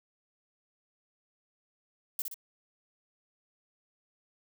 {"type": "noise with echo", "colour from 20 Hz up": "violet", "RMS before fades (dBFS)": -32, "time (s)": [2.19, 2.22], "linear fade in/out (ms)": 2, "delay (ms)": 61, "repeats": 2, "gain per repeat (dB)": -5, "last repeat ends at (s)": 2.342, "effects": []}